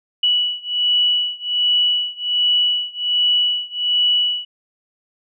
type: beating tone pair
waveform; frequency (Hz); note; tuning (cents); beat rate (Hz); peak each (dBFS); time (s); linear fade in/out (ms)
sine; 2945 / 2946.3; F#7 / F#7; -9 / -8; 1.3; -18 / -19; 0.23-4.45; 5
effects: none